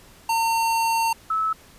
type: tone pair in turn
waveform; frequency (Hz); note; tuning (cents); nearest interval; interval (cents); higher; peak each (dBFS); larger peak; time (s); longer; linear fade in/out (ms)
square / sine; 910 / 1302.6; A#5 / E6; -42 / -21; tritone; 621; second; -20; neither; 0.29-1.13 / 1.3-1.53; first; 5
effects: pink hiss -50 dBFS RMS until 1.78 s + resampled to 32000 Hz